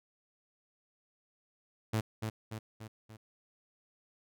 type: tone with echo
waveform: sawtooth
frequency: 110 Hz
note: A2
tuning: in tune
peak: -25 dBFS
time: 1.93-2.01 s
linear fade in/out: 10 ms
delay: 290 ms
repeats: 4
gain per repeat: -5 dB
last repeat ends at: 3.17 s
effects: none